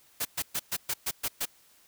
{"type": "noise bursts", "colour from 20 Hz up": "white", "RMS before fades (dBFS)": -30, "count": 8, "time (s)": [0.2, 1.456], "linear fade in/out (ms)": 10, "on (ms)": 52, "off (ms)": 120, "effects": ["white hiss -61 dBFS RMS until 1.87 s"]}